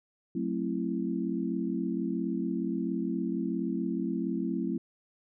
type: chord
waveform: sine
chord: F# half-diminished seventh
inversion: none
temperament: just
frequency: 185 / 222 / 266.4 / 333 Hz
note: F#3 / A3 / C4 / E4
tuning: 0 / +16 / +31 / +18 cents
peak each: -34 dBFS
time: 0.35-4.78 s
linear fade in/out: 5 ms
effects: none